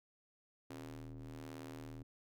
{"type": "ring-modulated tone", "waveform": "sawtooth", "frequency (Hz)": 77.78, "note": "D#2", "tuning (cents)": 0, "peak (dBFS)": -40, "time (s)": [0.7, 2.03], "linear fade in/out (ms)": 5, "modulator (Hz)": 195, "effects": []}